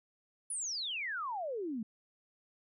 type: exponential sweep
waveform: sine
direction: down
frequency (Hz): 10360 to 207.7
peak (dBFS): -35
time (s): 0.5-1.83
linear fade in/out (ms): 5
effects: none